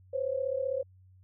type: tone pair together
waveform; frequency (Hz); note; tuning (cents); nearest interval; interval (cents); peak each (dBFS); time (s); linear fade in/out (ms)
sine; 510 / 545.6; C5 / C#5; -44 / -28; minor second; 116; -32 / -31; 0.13-0.83; 10
effects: added 93 Hz sine -55 dBFS peak until 1.23 s